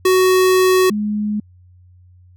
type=tone pair in turn; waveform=square / sine; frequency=371.8 / 209.8 Hz; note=F#4 / G#3; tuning=+8 / +18 cents; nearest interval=minor seventh; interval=990 cents; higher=first; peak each=-11 / -17 dBFS; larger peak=first; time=0.05-0.9 / 0.9-1.4 s; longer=first; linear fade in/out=5 ms; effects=added 90 Hz sine -44 dBFS peak until 2.36 s